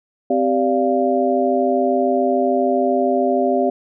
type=tone cluster; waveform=sine; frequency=259.5 / 392.5 / 580 / 693 Hz; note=C4 / G4 / D5 / F5; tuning=-14 / +2 / -22 / -14 cents; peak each=-20 dBFS; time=0.3-3.7 s; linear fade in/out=5 ms; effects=none